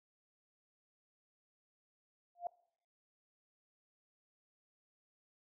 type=tone with exponential growth; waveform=sine; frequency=698.5 Hz; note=F5; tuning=in tune; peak=-32 dBFS; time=2.35-2.47 s; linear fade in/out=2 ms; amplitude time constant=24 ms; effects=noise-tail reverb RT60 0.7 s tail -23 dB re dry